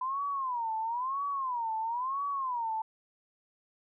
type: tone with vibrato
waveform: sine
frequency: 1000 Hz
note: B5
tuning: 21 cents sharp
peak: -30 dBFS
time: 0.01-2.82 s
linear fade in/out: 5 ms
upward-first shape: sine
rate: 1 Hz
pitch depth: 220 cents each way
effects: none